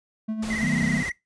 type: tone with tremolo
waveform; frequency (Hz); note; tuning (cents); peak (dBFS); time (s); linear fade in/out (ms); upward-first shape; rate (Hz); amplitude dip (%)
triangle; 218.5; A3; -12; -22; 0.28-0.98; 10; sine; 9.3; 55
type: noise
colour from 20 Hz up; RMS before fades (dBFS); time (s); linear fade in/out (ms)
pink; -35; 0.42-1.1; 10
type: tone with vibrato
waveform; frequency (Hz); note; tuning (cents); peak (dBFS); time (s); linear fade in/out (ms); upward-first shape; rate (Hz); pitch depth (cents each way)
triangle; 1980; B6; +4; -26; 0.5-1.12; 5; square; 18; 57
type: chord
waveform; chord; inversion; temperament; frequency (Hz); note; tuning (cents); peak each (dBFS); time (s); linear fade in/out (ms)
sine; B major; first; equal with one note detuned; 153.16 / 185 / 246.9; D#3 / F#3 / B3; -27 / 0 / 0; -27; 0.62-1.03; 10
effects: noise-tail reverb RT60 0.2 s tail -22 dB re dry + resampled to 22050 Hz